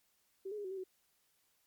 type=tone with pitch steps; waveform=sine; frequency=385.4 / 423.2 / 409.9 / 373.7 / 386.2 / 373.3 Hz; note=G4 / G#4 / G#4 / F#4 / G4 / F#4; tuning=-29 / +33 / -23 / +17 / -26 / +15 cents; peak=-39 dBFS; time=0.45-0.84 s; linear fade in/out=10 ms; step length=65 ms; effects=white hiss -75 dBFS RMS until 1.66 s + MP3 96 kbps